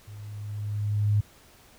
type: tone with level ramp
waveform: sine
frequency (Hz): 104.1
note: G#2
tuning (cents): +5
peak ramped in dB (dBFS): -40 to -18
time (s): 0.07-1.21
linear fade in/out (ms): 10
effects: pink hiss -55 dBFS RMS until 1.78 s

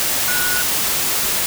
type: tone in noise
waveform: sine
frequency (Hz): 1463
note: F#6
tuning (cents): -20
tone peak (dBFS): -21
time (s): 0.28-0.62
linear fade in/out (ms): 0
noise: white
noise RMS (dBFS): -19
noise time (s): 0-1.46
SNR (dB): -5
effects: none

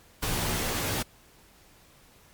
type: noise with comb filter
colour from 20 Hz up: pink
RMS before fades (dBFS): -29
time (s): 0.22-1.03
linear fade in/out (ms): 10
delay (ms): 15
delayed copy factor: -0.75
effects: pink hiss -57 dBFS RMS until 2.33 s + MP3 96 kbps

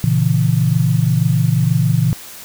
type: chord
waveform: sine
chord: A# diminished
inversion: none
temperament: equal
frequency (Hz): 116.54 / 138.59 / 164.81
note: A#2 / C#3 / E3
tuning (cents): 0 / 0 / 0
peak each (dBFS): -16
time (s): 0.04-2.13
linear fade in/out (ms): 0
effects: white hiss -35 dBFS RMS until 2.44 s

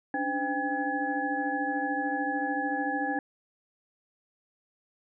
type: tone cluster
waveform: sine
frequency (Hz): 282.3 / 295.8 / 510 / 797 / 1694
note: C#4 / D4 / C5 / G5 / G#6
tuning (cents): +32 / +13 / -44 / +28 / +34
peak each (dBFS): -34 / -35 / -38 / -31 / -33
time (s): 0.14-3.19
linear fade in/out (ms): 2
effects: none

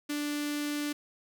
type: tone with notch filter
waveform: sawtooth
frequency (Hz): 293.7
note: D4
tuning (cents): 0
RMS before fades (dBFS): -33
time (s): 0.09-0.93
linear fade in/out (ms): 10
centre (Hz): 750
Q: 0.58
effects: none

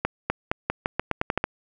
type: accelerating click train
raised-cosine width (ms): 0.5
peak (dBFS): -7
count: 11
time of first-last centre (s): 0.05-1.441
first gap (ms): 250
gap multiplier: 0.86
effects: none

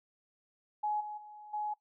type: tone with level steps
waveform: sine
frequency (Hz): 842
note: G#5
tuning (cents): +24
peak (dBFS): -30 / -39 / -48 / -33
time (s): 0.83-1.74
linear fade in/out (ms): 10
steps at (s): 1 / 1.17 / 1.53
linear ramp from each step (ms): 10
effects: noise-tail reverb RT60 0.1 s tail -17 dB re dry

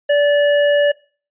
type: tone with hard clipping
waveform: sine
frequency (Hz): 580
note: D5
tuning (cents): -22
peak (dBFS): -13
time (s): 0.09-0.92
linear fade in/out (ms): 10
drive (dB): 14
effects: noise-tail reverb RT60 0.4 s tail -22 dB re dry + resampled to 8000 Hz

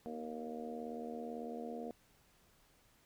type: harmonic tone with a mistuned harmonic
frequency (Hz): 78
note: D#2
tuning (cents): +5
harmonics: 3 / 4 / 5 / 6 / 7 / 8 / 9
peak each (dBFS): -45 / -53 / -53 / -46 / -54 / -54 / -49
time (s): 0.06-1.91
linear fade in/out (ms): 0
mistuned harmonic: 3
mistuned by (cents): +28
effects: pink hiss -69 dBFS RMS until 3.05 s

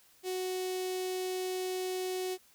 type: tone with notch filter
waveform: sawtooth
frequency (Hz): 370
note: F#4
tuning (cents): 0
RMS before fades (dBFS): -35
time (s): 0.23-2.38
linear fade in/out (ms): 50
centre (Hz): 1300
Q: 0.61
effects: white hiss -63 dBFS RMS until 2.54 s

